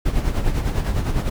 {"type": "noise with tremolo", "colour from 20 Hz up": "brown", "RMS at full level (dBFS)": -18, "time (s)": [0.05, 1.3], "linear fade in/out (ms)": 10, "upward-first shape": "sine", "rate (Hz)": 9.9, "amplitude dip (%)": 60, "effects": []}